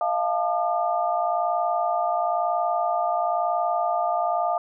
sine tone cluster, 636 / 697 / 878 / 1206 Hz, D#5 / F5 / A5 / D6, +38 / -4 / -4 / +46 cents, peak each -29 / -23 / -29 / -29 dBFS, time 0.01-4.58 s, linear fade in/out 2 ms, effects none

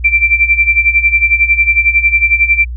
sine tone with tremolo, 2349 Hz, D7, in tune, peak -4 dBFS, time 0.04-2.65 s, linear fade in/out 10 ms, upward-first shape sine, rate 11 Hz, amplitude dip 80%, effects added 60 Hz sine -19 dBFS peak until 2.76 s

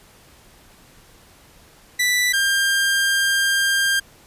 sawtooth tone pair in turn, 1975.5 / 1597.1 Hz, B6 / G6, 0 / +32 cents, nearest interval major third, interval 368 cents, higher first, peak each -13 dBFS, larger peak neither, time 1.99-2.33 / 2.33-4 s, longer second, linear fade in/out 10 ms, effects pink hiss -50 dBFS RMS until 4.26 s + resampled to 32000 Hz

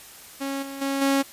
sawtooth tone with level steps, 274.5 Hz, C#4, 17 cents flat, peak -23 / -30 / -20 / -15 dBFS, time 0.4-1.23 s, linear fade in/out 20 ms, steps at 0.62 / 0.81 / 1.01 s, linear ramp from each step 10 ms, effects white hiss -45 dBFS RMS until 1.32 s + resampled to 32000 Hz

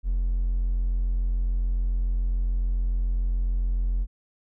triangle tone with hard clipping, 43.51 Hz, F1, 6 cents flat, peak -22 dBFS, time 0.03-4.07 s, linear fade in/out 50 ms, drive 4 dB, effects none

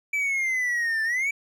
triangle exponential two-way sweep, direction down then up, 2323 to 1760 to 2323 Hz, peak -21 dBFS, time 0.13-1.31 s, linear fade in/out 5 ms, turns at 1.03 s, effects none

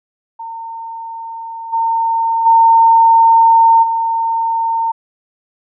sine tone with level steps, 911 Hz, A#5, 40 cents flat, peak -24 / -12 / -5 / -13 dBFS, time 0.39-4.92 s, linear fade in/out 10 ms, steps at 1.72 / 2.45 / 3.82 s, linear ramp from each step 20 ms, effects none

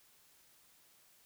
silence, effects white hiss -66 dBFS RMS until 1.25 s

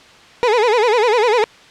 30% pulse tone with vibrato, 456.3 Hz, A#4, 37 cents flat, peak -9 dBFS, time 0.43-1.44 s, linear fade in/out 0 ms, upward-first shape sine, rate 10 Hz, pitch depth 170 cents each way, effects white hiss -43 dBFS RMS until 1.7 s + low-pass 4000 Hz 12 dB/octave

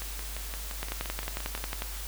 two click trains, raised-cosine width 0.3 ms, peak -22 / -16 dBFS, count 10 / 12, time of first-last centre 0.02-1.577 / 0.83-1.821 s, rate 5.78 / 11.1 Hz, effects added 50 Hz sine -37 dBFS peak until 2.07 s + white hiss -41 dBFS RMS until 2.07 s

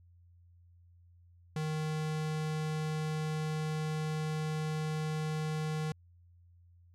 square tone, 155.2 Hz, D#3, 4 cents flat, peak -33 dBFS, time 1.56-5.92 s, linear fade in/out 2 ms, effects added 87 Hz sine -58 dBFS peak until 6.94 s + low-pass 9000 Hz 12 dB/octave

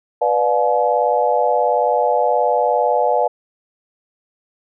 sine chord, B diminished seventh, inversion none, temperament just, 493.9 / 592.7 / 711.2 / 853.4 Hz, B4 / D5 / F5 / Ab5, 0 / +16 / +31 / +47 cents, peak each -19 dBFS, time 0.21-3.28 s, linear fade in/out 10 ms, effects none

